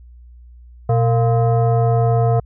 sine tone with frequency modulation, 120.2 Hz, B2, 46 cents flat, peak -12 dBFS, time 0.89-2.4 s, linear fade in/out 5 ms, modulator 578 Hz, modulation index 0.85, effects added 60 Hz sine -39 dBFS peak until 2.45 s

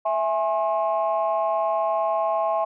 sine chord, E augmented, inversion none, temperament equal with one note detuned, 659.3 / 830.6 / 1072.8 Hz, E5 / G#5 / B#5, 0 / 0 / +43 cents, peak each -22 / -25 / -26 dBFS, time 0.05-2.65 s, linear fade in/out 10 ms, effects tanh soft clip ceiling -13 dBFS

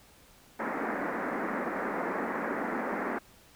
pink band-pass noise, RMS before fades -33 dBFS, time 0.59-3.19 s, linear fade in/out 10 ms, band 200 to 2000 Hz, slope 48 dB/octave, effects pink hiss -58 dBFS RMS until 3.55 s

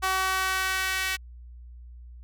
sawtooth tone with high-pass filter sweep, 378.2 Hz, F#4, 38 cents sharp, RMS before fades -27 dBFS, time 0.02-1.17 s, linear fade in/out 20 ms, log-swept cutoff 990 to 2000 Hz, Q 1.8, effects added 60 Hz sine -42 dBFS peak until 2.23 s

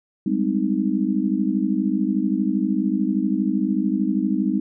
sine chord, Ab major seventh, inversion third, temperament just, 194.67 / 207.7 / 259.6 / 311.5 Hz, G3 / Ab3 / C4 / Eb4, -12 / 0 / -13 / +2 cents, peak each -24 dBFS, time 0.26-4.6 s, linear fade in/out 5 ms, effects none

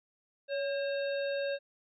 harmonic tone with a mistuned harmonic, 537 Hz, C5, 45 cents sharp, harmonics 1 / 3 / 5 / 7 / 8, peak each -31 / -41 / -45 / -48 / -49 dBFS, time 0.48-1.59 s, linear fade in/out 50 ms, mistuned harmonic 1, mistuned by +74 cents, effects none

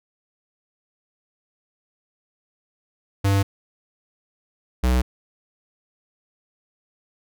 square tone pair in turn, 98.7 / 62.48 Hz, G2 / B1, +12 / +21 cents, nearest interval minor sixth, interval 791 cents, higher first, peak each -17 dBFS, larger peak neither, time 3.24-3.43 / 4.83-5.02 s, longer neither, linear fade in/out 10 ms, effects none

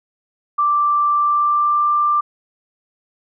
sine tone with pitch glide, 1174.7 to 1184.2 Hz, D6 to D6, 0 to +14 cents, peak -13 dBFS, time 0.58-2.21 s, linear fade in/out 10 ms, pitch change +14 cents, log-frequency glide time 1.14-1.88 s, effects none

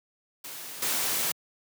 white noise with level steps, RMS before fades -40 / -28 dBFS, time 0.44-1.32 s, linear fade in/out 5 ms, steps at 0.82 s, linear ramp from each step 5 ms, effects high-pass 150 Hz 12 dB/octave

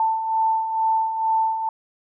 sine beating tone pair, 887 / 889.2 Hz, A5 / A5, +14 / +18 cents, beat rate 2.2 Hz, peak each -27 / -19 dBFS, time 0-1.69 s, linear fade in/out 2 ms, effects none

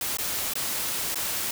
white noise with dropouts, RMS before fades -29 dBFS, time 0.01-1.51 s, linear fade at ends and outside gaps 2 ms, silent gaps 0.171-0.185 / 0.536-0.554 / 1.145-1.156 s, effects none

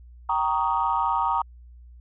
sine chord, Eb dominant seventh, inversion first, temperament just, 777.8 / 933.4 / 1120.1 / 1244.5 Hz, G5 / Bb5 / Db6 / Eb6, -14 / +2 / +18 / 0 cents, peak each -28 / -23 / -29 / -27 dBFS, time 0.29-1.42 s, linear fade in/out 5 ms, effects tanh soft clip ceiling -11 dBFS + added 60 Hz sine -44 dBFS peak until 2 s

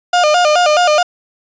35% pulse tone with vibrato, 656 Hz, E5, 9 cents flat, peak -7 dBFS, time 0.13-1.03 s, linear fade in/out 5 ms, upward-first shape square, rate 4.7 Hz, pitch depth 140 cents each way, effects resampled to 16000 Hz + 8-bit

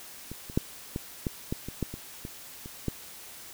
clicks, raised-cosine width 3 ms, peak -25 / -28 / -10 / -18 / -15 / -16 / -23 / -15 / -24 / -24 / -28 / -15 dBFS, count 12, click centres 0.316 / 0.499 / 0.575 / 0.961 / 1.268 / 1.525 / 1.686 / 1.827 / 1.94 / 2.251 / 2.659 / 2.883 s, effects white hiss -46 dBFS RMS until 3.53 s

